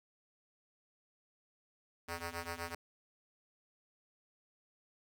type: ring-modulated tone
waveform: 5% pulse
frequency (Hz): 170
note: F3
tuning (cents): -46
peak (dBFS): -26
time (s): 2.08-2.75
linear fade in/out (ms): 5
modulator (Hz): 259
effects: none